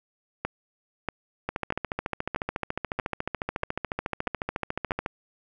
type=two click trains; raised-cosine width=0.5 ms; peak=-12 / -13 dBFS; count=8 / 51; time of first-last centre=0.45-4.909 / 1.49-5.061 s; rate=1.57 / 14 Hz; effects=none